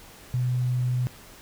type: tone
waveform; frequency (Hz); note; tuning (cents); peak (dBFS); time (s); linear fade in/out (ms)
sine; 125; B2; +21; -22; 0.34-1.07; 0
effects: pink hiss -48 dBFS RMS until 1.41 s